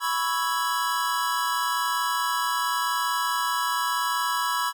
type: chord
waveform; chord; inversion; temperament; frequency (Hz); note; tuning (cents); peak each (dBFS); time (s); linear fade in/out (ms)
square; C# minor seventh; third; equal; 987.8 / 1108.7 / 1318.5 / 1661.2; B5 / C#6 / E6 / G#6; 0 / 0 / 0 / 0; -28 / -30 / -31 / -32; 0-4.73; 50
effects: none